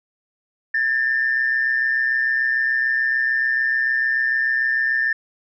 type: tone pair together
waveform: sine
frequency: 1661.2 / 1788 Hz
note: G#6 / A6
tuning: 0 / +27 cents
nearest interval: minor second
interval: 127 cents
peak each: -24 / -17 dBFS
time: 0.74-5.13 s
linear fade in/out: 5 ms
effects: tanh soft clip ceiling -11 dBFS